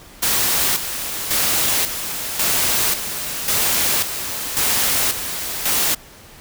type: noise with tremolo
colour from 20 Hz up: white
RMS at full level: -18 dBFS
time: 0.22-5.95 s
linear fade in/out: 10 ms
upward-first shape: square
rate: 0.92 Hz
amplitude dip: 60%
effects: pink hiss -43 dBFS RMS until 6.4 s